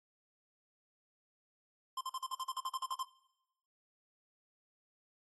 square tone bursts, 1046.5 Hz, C6, in tune, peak -37 dBFS, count 13, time 1.97-3.03 s, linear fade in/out 5 ms, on 40 ms, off 45 ms, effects noise-tail reverb RT60 0.9 s tail -18 dB re dry + AAC 32 kbps

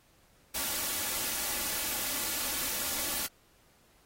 white noise with comb filter, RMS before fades -33 dBFS, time 0.54-3.27 s, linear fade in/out 10 ms, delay 3.5 ms, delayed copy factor +0.5, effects pink hiss -65 dBFS RMS until 4.05 s + AAC 48 kbps

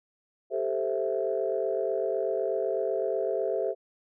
sine chord, A minor seventh, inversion third, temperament equal, 392 / 440 / 523.3 / 659.3 Hz, G4 / A4 / C5 / E5, 0 / 0 / 0 / 0 cents, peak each -31 dBFS, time 0.5-3.75 s, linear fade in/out 50 ms, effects tanh soft clip ceiling -15 dBFS

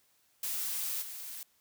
blue noise with level steps, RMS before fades -35 / -43 dBFS, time 0.43-1.43 s, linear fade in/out 2 ms, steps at 1.01 s, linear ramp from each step 20 ms, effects white hiss -70 dBFS RMS until 1.6 s

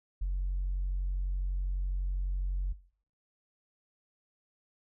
sine tone, 46 Hz, F#1, 9 cents flat, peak -27 dBFS, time 0.21-2.73 s, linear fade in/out 10 ms, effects noise-tail reverb RT60 0.5 s tail -19 dB re dry + tanh soft clip ceiling -26 dBFS

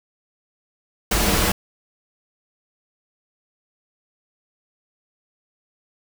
pink noise with comb filter, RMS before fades -19 dBFS, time 1.11-1.52 s, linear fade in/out 5 ms, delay 7.6 ms, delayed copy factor -0.55, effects none

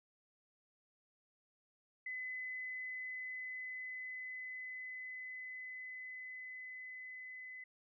sine tone with level ramp, 2019 Hz, B6, 38 cents sharp, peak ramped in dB -40 to -47 dBFS, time 2.06-7.64 s, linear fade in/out 5 ms, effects none

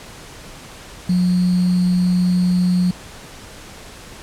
sine tone with sample-and-hold, 180 Hz, F#3, 47 cents flat, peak -13 dBFS, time 1.09-2.91 s, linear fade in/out 5 ms, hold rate 4410 Hz, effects pink hiss -38 dBFS RMS until 4.22 s + low-pass 10000 Hz 12 dB/octave

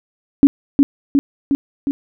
sine tone with echo, 279.8 Hz, C#4, 16 cents sharp, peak -3 dBFS, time 0.43-0.47 s, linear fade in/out 0 ms, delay 360 ms, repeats 4, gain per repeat -3 dB, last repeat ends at 1.91 s, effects none

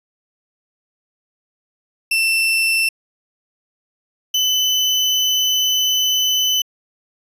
35% pulse tone pair in turn, 2677 / 3016 Hz, E7 / F#7, +26 / +32 cents, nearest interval major second, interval 206 cents, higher second, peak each -13 dBFS, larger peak neither, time 2.11-2.89 / 4.34-6.62 s, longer second, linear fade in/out 5 ms, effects resampled to 32000 Hz

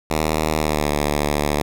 5% pulse tone with pitch glide, 77.78 to 73.71 Hz, D#2 to D2, 0 to +7 cents, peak -7 dBFS, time 0.1-1.62 s, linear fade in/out 5 ms, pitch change -93 cents, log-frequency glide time 0.53-0.92 s, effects none

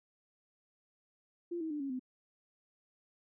sine tone with pitch steps, 345.1 / 320.1 / 297 / 275.5 / 255.6 Hz, F4 / D#4 / D4 / C#4 / C4, -21 / +49 / +20 / -11 / -40 cents, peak -35 dBFS, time 1.51-1.995 s, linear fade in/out 10 ms, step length 97 ms, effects none

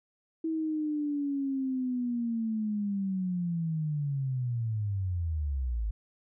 sine linear sweep, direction down, 324.7 to 50.7 Hz, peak -28 dBFS, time 0.44-5.91 s, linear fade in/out 5 ms, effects none

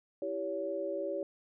sine chord, C# diminished, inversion first, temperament equal with one note detuned, 329.6 / 392 / 564.7 Hz, E4 / G4 / C#5, 0 / 0 / +32 cents, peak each -40 / -38 / -35 dBFS, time 0.22-1.23 s, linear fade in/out 2 ms, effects none

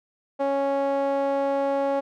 sawtooth tone with band-pass filter, 276.9 Hz, C#4, 2 cents flat, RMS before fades -24 dBFS, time 0.39-2.01 s, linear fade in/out 20 ms, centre 650 Hz, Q 3.7, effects none

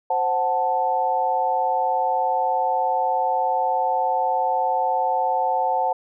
sine chord, F# diminished, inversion second, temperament equal, 523.3 / 740 / 880 Hz, C5 / F#5 / A5, 0 / 0 / 0 cents, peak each -26 / -22 / -22 dBFS, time 0.1-5.93 s, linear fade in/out 5 ms, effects none

